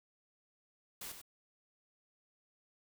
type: noise with echo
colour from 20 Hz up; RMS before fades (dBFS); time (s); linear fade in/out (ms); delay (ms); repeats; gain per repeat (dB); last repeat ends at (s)
white; -45; 1.01-1.12; 5; 96; 1; -7; 1.216
effects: none